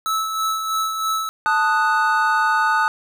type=tone with tremolo; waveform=square; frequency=1306 Hz; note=E6; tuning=17 cents flat; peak=-19 dBFS; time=0.06-1.29 s; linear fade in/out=0 ms; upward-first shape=sine; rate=3.1 Hz; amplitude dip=45%
type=chord; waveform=triangle; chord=D# diminished; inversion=second; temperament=equal; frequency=880 / 1244.5 / 1480 Hz; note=A5 / D#6 / F#6; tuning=0 / 0 / 0 cents; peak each=-18 dBFS; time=1.46-2.88 s; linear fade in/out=0 ms
effects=none